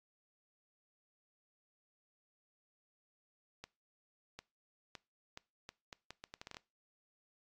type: accelerating click train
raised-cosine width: 0.2 ms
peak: -29 dBFS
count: 14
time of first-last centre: 3.64-6.569 s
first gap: 750 ms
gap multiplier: 0.75
effects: noise-tail reverb RT60 0.3 s tail -22 dB re dry + AAC 64 kbps